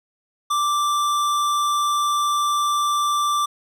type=tone with hard clipping; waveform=sine; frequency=1174.7 Hz; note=D6; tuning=in tune; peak=-20 dBFS; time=0.5-3.46 s; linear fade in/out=10 ms; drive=16 dB; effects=none